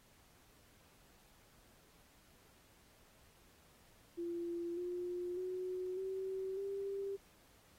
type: tone with pitch steps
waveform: sine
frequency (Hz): 342.9 / 355.2 / 367.9 / 381.1 / 394.8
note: F4 / F4 / F#4 / G4 / G4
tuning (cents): -32 / +29 / -10 / -49 / +12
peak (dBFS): -38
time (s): 4.17-7.17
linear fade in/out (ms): 20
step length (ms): 600
effects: pink hiss -67 dBFS RMS until 7.78 s + AAC 48 kbps